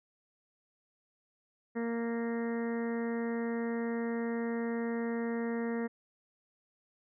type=harmonic tone; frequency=232.2 Hz; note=A#3; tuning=7 cents flat; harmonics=1 / 2 / 3 / 4 / 5 / 6 / 7 / 8 / 9; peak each=-33 / -36 / -47 / -48 / -52 / -51 / -53 / -46 / -55 dBFS; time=1.75-5.88 s; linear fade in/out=20 ms; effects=none